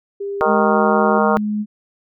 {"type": "tone with pitch glide", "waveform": "sine", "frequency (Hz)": [400, 380], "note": ["G4", "F#4"], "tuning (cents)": [35, 46], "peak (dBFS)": -22, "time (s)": [0.2, 1.19], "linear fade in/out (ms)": 10, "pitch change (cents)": -89, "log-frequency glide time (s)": [0.5, 0.8]}
{"type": "harmonic tone", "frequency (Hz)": 155.2, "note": "D#3", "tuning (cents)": -4, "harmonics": [3, 4, 5, 6, 7, 8, 9], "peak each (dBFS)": [-19, -20, -21, -22, -22, -23, -24], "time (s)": [0.41, 1.37], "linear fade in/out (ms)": 0}
{"type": "tone", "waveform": "sine", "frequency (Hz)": 210.4, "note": "G#3", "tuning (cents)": 23, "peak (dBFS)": -18, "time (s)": [0.45, 1.66], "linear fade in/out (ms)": 50}
{"effects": []}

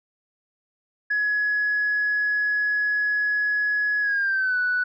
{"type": "tone with pitch glide", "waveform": "sine", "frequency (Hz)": [1684, 1483], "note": ["G#6", "F#6"], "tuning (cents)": [24, 4], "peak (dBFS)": -19, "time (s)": [1.1, 4.84], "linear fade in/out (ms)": 10, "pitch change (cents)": -220, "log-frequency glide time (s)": [4.01, 4.58], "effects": ["tanh soft clip ceiling -16 dBFS"]}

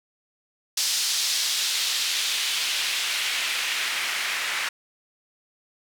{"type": "noise with band-pass filter sweep", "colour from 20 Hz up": "white", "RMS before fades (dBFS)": -26, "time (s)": [0.77, 4.69], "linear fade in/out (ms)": 5, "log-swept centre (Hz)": [4900, 1900], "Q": 1.4, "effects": []}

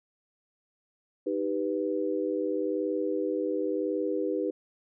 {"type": "chord", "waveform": "sine", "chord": "Eb augmented", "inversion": "none", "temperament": "equal", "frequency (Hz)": [311.1, 392, 493.9], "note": ["Eb4", "G4", "B4"], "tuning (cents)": [0, 0, 0], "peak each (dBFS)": -31, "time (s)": [1.26, 4.51], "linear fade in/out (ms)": 10, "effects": []}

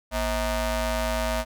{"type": "ring-modulated tone", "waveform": "sawtooth", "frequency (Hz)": 292.6, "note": "D4", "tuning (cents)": -6, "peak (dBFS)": -17, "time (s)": [0.11, 1.45], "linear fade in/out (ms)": 50, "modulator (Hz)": 347, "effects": []}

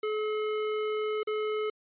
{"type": "tone with dropouts", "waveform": "square", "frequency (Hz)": 428.2, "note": "A4", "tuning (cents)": -47, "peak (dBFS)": -29, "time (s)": [0.03, 1.7], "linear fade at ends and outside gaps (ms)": 5, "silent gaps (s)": [1.232, 1.272], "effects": ["resampled to 8000 Hz"]}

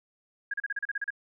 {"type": "tone bursts", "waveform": "sine", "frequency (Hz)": 1637, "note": "G#6", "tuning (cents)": -25, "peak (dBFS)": -28, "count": 10, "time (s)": [0.51, 1.105], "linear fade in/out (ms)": 5, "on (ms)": 28, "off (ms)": 35, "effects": []}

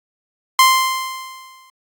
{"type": "tone with exponential decay", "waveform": "sawtooth", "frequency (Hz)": 1045, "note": "C6", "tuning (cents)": -2, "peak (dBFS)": -3, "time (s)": [0.59, 1.7], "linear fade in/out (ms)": 2, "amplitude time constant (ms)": 240, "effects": ["AAC 64 kbps"]}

